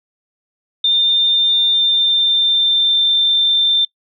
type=tone with pitch glide; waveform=sine; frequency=3606 to 3575 Hz; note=A7 to A7; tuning=+42 to +27 cents; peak=-11 dBFS; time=0.84-3.85 s; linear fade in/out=5 ms; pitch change=-15 cents; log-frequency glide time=1.3-2.97 s; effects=noise-tail reverb RT60 0.1 s tail -23 dB re dry